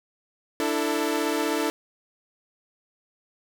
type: chord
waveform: sawtooth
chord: D suspended second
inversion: none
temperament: equal with one note detuned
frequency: 293.7 / 329.6 / 444.6 Hz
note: D4 / E4 / A4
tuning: 0 / 0 / +18 cents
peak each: -24 dBFS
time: 0.6-1.7 s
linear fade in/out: 0 ms
effects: none